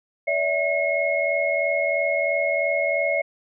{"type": "tone cluster", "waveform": "sine", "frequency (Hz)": [572, 655, 2165], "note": ["D5", "E5", "C#7"], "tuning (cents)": [-46, -11, -41], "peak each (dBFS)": -24, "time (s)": [0.27, 3.22], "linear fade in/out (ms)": 10, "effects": []}